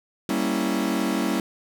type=chord; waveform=40% pulse; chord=G diminished seventh; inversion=none; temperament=equal; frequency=196 / 233.1 / 277.2 / 329.6 Hz; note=G3 / Bb3 / Db4 / Fb4; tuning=0 / 0 / 0 / 0 cents; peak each=-27 dBFS; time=0.29-1.4 s; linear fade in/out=2 ms; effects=none